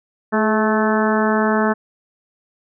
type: harmonic tone with a mistuned harmonic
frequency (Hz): 217.3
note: A3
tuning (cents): -21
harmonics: 1 / 2 / 3 / 4 / 5 / 6 / 7 / 8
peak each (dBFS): -18 / -21 / -23 / -24 / -25 / -26 / -26 / -27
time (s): 0.32-1.74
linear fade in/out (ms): 20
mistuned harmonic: 2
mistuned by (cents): -33
effects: none